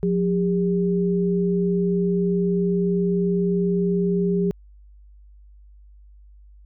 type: tone pair together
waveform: sine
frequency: 179.25 / 402.4 Hz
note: F3 / G4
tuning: +45 / +45 cents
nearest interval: octave + major second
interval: 1400 cents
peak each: -20 / -22 dBFS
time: 0.03-4.51 s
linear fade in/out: 0 ms
effects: added 50 Hz sine -45 dBFS peak until 6.65 s